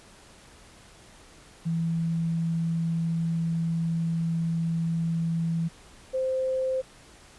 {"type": "tone pair in turn", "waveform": "sine", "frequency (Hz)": [165.5, 521.5], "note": ["E3", "C5"], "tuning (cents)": [7, -6], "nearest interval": "octave + minor sixth", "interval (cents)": 1987, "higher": "second", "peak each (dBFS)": -24, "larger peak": "neither", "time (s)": [[1.65, 5.69], [6.13, 6.82]], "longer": "first", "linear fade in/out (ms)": 20, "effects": ["pink hiss -52 dBFS RMS until 7.38 s", "resampled to 24000 Hz"]}